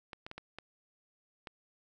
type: clicks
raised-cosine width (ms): 0.3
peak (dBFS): -27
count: 6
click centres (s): 0.132 / 0.265 / 0.314 / 0.38 / 0.586 / 1.472
effects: none